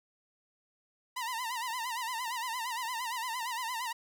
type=tone with vibrato; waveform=sawtooth; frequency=958 Hz; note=A#5; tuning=47 cents sharp; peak=-30 dBFS; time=1.16-3.93 s; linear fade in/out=10 ms; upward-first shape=sine; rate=8.7 Hz; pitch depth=120 cents each way; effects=none